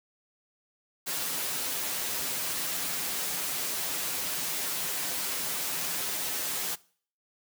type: noise with comb filter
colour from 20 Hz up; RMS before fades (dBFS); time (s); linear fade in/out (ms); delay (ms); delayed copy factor
white; -32; 1.06-6.76; 20; 8.9; -0.6
effects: noise-tail reverb RT60 0.5 s tail -22 dB re dry + high-pass 100 Hz 12 dB/octave